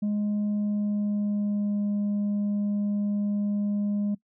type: tone with pitch glide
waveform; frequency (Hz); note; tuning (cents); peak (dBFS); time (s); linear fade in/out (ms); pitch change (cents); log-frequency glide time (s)
sine; 207.7 to 205; G#3 to G#3; 0 to -22; -21; 0.02-4.15; 10; -22; 0.48-1.84
effects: noise-tail reverb RT60 0.1 s tail -22 dB re dry + tanh soft clip ceiling -23 dBFS